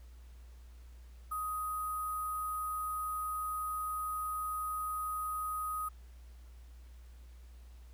sine tone with sample-and-hold, 1253 Hz, D#6, 12 cents sharp, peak -34 dBFS, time 1.31-5.89 s, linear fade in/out 10 ms, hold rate 11025 Hz, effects added 60 Hz sine -50 dBFS peak until 7.93 s + pink hiss -67 dBFS RMS until 7.93 s

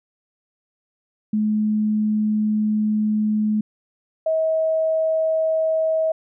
sine tone pair in turn, 213.4 / 639.5 Hz, G#3 / D#5, +47 / +47 cents, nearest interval octave + perfect fifth, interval 1900 cents, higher second, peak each -17 dBFS, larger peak neither, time 1.33-3.61 / 4.26-6.12 s, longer first, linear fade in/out 5 ms, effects none

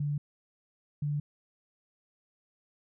sine tone pair in turn, 145.7 / 146.5 Hz, D3 / D3, -13 / -4 cents, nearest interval unison, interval 9 cents, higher second, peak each -28 dBFS, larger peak neither, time 0-0.18 / 1.02-1.2 s, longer neither, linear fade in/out 5 ms, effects none

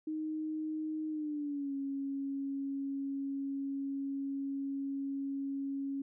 sine tone with pitch glide, 311.1 to 275.6 Hz, D#4 to C#4, 0 to -10 cents, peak -34 dBFS, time 0.07-6.02 s, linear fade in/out 5 ms, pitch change -210 cents, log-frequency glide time 1.09-1.74 s, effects none

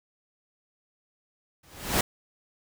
pink noise with exponential growth, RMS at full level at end -20 dBFS, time 1.63-2.01 s, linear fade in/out 5 ms, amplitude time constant 82 ms, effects none

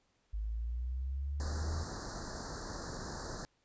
sine linear sweep, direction up, 51.3 to 81.1 Hz, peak -34 dBFS, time 0.33-1.84 s, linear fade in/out 10 ms
pink band-stop noise, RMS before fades -42 dBFS, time 1.4-3.45 s, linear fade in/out 0 ms, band 1800 to 4100 Hz, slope 96 dB/octave
effects pink hiss -75 dBFS RMS until 3.64 s + resampled to 16000 Hz

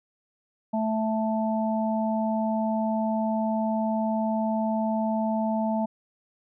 harmonic tone, 220 Hz, A3, in tune, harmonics 1 / 3 / 4, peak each -25 / -29 / -31 dBFS, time 0.73-5.86 s, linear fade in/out 10 ms, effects none

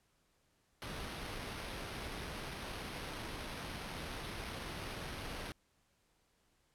pink noise with sample-and-hold, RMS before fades -44 dBFS, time 0.82-5.52 s, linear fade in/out 0 ms, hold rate 7350 Hz, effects pink hiss -75 dBFS RMS until 6.74 s + low-pass 12000 Hz 12 dB/octave

